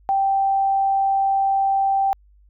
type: tone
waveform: sine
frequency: 782 Hz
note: G5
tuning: 4 cents flat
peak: -16 dBFS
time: 0.09-2.13 s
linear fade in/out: 0 ms
effects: added 50 Hz sine -50 dBFS peak until 2.49 s